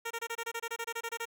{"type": "tone bursts", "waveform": "10% pulse", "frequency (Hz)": 462.1, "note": "A#4", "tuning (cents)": -15, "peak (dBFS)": -26, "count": 15, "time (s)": [0.05, 1.255], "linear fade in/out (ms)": 10, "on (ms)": 57, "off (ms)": 25, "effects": []}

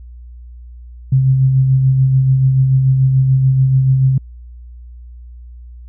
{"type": "tone with tremolo", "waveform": "sine", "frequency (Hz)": 132.3, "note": "C3", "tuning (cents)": 20, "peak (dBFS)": -7, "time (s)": [1.12, 4.18], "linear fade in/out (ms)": 5, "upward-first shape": "sine", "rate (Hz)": 6.9, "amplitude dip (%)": 35, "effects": ["added 60 Hz sine -32 dBFS peak until 5.88 s"]}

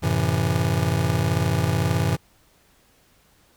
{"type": "chord", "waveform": "square", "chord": "F# half-diminished seventh", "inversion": "none", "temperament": "just", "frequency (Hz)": [92.5, 111, 133.2, 166.5], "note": ["F#2", "A2", "C3", "E3"], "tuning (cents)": [0, 16, 31, 18], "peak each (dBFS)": -26, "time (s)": [0.02, 2.17], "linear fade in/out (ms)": 20, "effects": ["pink hiss -59 dBFS RMS until 3.56 s"]}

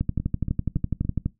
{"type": "two click trains", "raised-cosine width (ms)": 5, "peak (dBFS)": [-15, -11], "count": [4, 16], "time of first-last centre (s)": [[0.2, 1.05], [0.01, 1.26]], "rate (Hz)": [3.53, 12], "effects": ["noise-tail reverb RT60 0.2 s tail -21 dB re dry"]}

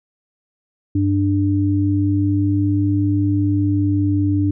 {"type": "tone pair together", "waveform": "sine", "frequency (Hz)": [98.7, 295.8], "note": ["G2", "D4"], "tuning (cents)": [12, 13], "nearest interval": "octave + perfect fifth", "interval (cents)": 1901, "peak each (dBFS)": -17, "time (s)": [0.95, 4.51], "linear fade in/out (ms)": 5, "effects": []}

